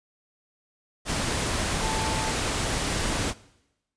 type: tone in noise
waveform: sine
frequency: 880 Hz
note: A5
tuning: in tune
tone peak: -31 dBFS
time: 1.79-2.34 s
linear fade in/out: 50 ms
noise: pink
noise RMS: -27 dBFS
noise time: 1.05-3.34 s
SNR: -7 dB
effects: noise-tail reverb RT60 0.9 s tail -20 dB re dry + resampled to 22050 Hz